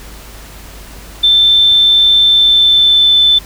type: tone with pitch glide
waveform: sine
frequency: 3549 to 3524 Hz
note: A7 to A7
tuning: +14 to +2 cents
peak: -5 dBFS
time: 1.23-3.39 s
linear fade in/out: 10 ms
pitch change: -12 cents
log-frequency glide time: 2.29-3.17 s
effects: added 50 Hz sine -33 dBFS peak until 3.45 s + pink hiss -35 dBFS RMS until 3.45 s